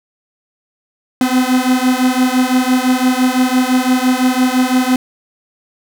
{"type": "beating tone pair", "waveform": "45% pulse", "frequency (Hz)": [251.8, 257.7], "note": ["B3", "C4"], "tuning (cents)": [34, -26], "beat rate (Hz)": 5.9, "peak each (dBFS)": -14, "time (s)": [1.21, 4.96], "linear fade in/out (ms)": 2, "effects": []}